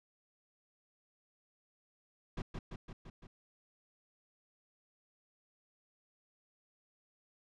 brown noise with echo, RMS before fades -38 dBFS, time 2.37-2.42 s, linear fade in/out 5 ms, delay 170 ms, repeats 5, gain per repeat -3 dB, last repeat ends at 3.27 s, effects low-pass 5000 Hz 12 dB/octave

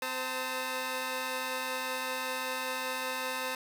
15% pulse tone cluster, 256.4 / 518 / 895 / 1276 Hz, C4 / C5 / A5 / D#6, -35 / -17 / +29 / +43 cents, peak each -37 / -30 / -31 / -34 dBFS, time 0.02-3.55 s, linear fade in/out 2 ms, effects none

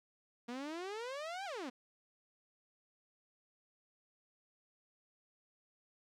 sawtooth exponential two-way sweep, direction up then down, 233.1 to 817 to 233.1 Hz, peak -37 dBFS, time 0.48-1.7 s, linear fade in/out 10 ms, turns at 1.45 s, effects low-pass 6000 Hz 12 dB/octave + 13-bit

